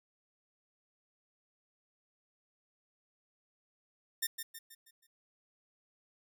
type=tone with echo; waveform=5% pulse; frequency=1812 Hz; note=A#6; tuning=50 cents flat; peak=-20 dBFS; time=4.22-4.27 s; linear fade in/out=10 ms; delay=160 ms; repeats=5; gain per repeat=-7 dB; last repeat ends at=5.07 s; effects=none